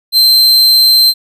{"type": "tone", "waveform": "45% pulse", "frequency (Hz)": 4118, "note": "C8", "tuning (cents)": -28, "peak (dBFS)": -4, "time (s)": [0.12, 1.14], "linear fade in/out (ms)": 50, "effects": ["resampled to 32000 Hz"]}